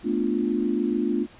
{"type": "chord", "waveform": "sine", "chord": "B half-diminished seventh", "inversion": "third", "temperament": "equal", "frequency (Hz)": [220, 246.9, 293.7, 349.2], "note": ["A3", "B3", "D4", "F4"], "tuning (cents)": [0, 0, 0, 0], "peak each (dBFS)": -27, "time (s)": [0.03, 1.27], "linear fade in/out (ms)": 50, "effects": ["pink hiss -50 dBFS RMS until 1.39 s", "resampled to 8000 Hz"]}